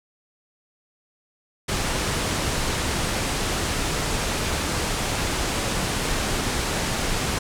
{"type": "low-pass noise", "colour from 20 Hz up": "pink", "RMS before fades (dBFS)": -25, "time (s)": [1.68, 7.39], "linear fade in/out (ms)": 10, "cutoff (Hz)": 10000, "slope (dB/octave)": 24, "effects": []}